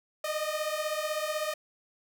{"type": "beating tone pair", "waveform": "sawtooth", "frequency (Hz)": [606, 622], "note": ["D#5", "D#5"], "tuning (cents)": [-46, -1], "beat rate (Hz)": 16, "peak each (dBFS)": -29, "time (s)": [0.24, 1.54], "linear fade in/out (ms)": 5, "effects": []}